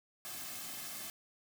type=noise with comb filter; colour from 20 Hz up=white; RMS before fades=-44 dBFS; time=0.25-1.1 s; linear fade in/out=0 ms; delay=2.1 ms; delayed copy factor=-0.65; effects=none